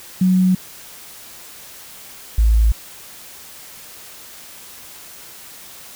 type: tone pair in turn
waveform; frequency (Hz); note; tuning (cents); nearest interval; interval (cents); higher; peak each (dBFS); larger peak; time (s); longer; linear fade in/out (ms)
sine; 185 / 55; F#3 / A1; 0 / 0; octave + major sixth; 2100; first; -11 / -10; second; 0.21-0.55 / 2.38-2.72; neither; 5
effects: white hiss -39 dBFS RMS until 5.95 s